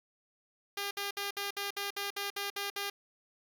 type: tone bursts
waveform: 5% pulse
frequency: 402.2 Hz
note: G4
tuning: 44 cents sharp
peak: -23 dBFS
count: 11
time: 0.77-2.9 s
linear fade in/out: 5 ms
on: 140 ms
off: 59 ms
effects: none